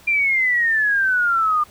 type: exponential sweep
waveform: sine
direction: down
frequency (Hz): 2397 to 1200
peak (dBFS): -15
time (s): 0.07-1.64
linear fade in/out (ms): 10
effects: pink hiss -48 dBFS RMS until 1.7 s